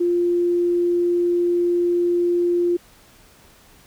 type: tone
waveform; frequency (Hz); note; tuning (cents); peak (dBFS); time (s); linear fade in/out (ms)
sine; 349.2; F4; 0; -16; 0-2.77; 10
effects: pink hiss -51 dBFS RMS until 3.86 s